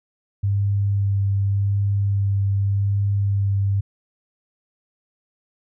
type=tone with vibrato; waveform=sine; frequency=99.7 Hz; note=G2; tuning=30 cents sharp; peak=-17 dBFS; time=0.43-3.81 s; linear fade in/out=10 ms; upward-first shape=sine; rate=0.86 Hz; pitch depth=13 cents each way; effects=none